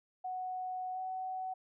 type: tone with pitch glide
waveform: sine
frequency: 740 to 749.5 Hz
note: F#5 to F#5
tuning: 0 to +22 cents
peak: -36 dBFS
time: 0.24-1.54 s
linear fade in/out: 10 ms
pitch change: +22 cents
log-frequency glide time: 0.93-0.99 s
effects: none